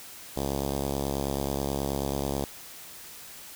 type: tone with notch filter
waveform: 5% pulse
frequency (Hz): 69.3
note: C#2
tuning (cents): 0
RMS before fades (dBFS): -30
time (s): 0.36-2.45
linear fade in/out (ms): 10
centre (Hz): 2000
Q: 0.52
effects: white hiss -45 dBFS RMS until 3.55 s